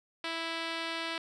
5% pulse tone with low-pass filter, 329.6 Hz, E4, in tune, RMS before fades -36 dBFS, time 0.24-1.18 s, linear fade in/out 2 ms, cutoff 5000 Hz, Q 1, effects none

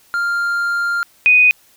triangle / sine tone pair in turn, 1396.9 / 2489 Hz, F6 / D#7, 0 / 0 cents, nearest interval minor seventh, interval 1000 cents, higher second, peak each -14 / -7 dBFS, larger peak second, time 0.14-1.03 / 1.26-1.51 s, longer first, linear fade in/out 0 ms, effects white hiss -52 dBFS RMS until 1.76 s

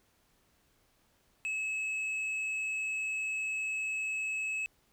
sine tone with hard clipping, 2585 Hz, E7, 34 cents flat, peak -33 dBFS, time 1.45-4.66 s, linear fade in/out 0 ms, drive 4 dB, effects pink hiss -70 dBFS RMS until 4.92 s

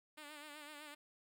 5% pulse tone with vibrato, 297.6 Hz, D4, 23 cents sharp, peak -39 dBFS, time 0.17-0.95 s, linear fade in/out 10 ms, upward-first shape sine, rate 7.9 Hz, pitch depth 58 cents each way, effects none

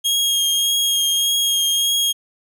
sawtooth tone with vibrato, 3256 Hz, G#7, 35 cents flat, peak -13 dBFS, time 0.04-2.13 s, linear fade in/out 20 ms, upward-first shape triangle, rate 1.7 Hz, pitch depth 19 cents each way, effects none

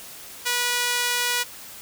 sawtooth tone with high-pass filter, 486.9 Hz, B4, 25 cents flat, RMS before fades -24 dBFS, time 0.45-1.44 s, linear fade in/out 20 ms, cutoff 1700 Hz, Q 0.67, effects white hiss -41 dBFS RMS until 1.81 s

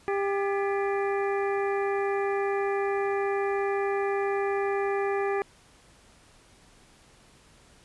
harmonic tone with a mistuned harmonic, 397.7 Hz, G4, 25 cents sharp, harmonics 1 / 2 / 3 / 4 / 5 / 6, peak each -26 / -32 / -36 / -38 / -40 / -42 dBFS, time 0.08-5.42 s, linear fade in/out 0 ms, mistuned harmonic 4, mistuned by +120 cents, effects pink hiss -57 dBFS RMS until 7.84 s + resampled to 24000 Hz

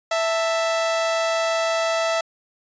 sawtooth tone pair together, 659.3 / 887.7 Hz, E5 / A5, 0 / +15 cents, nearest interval perfect fourth, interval 515 cents, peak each -16 / -27 dBFS, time 0.11-2.21 s, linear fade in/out 5 ms, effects resampled to 16000 Hz

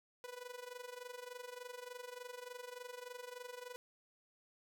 sawtooth tone with amplitude modulation, 493.9 Hz, B4, in tune, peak -40 dBFS, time 0.24-3.76 s, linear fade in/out 0 ms, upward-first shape sine, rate 23.4 Hz, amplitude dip 80%, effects none

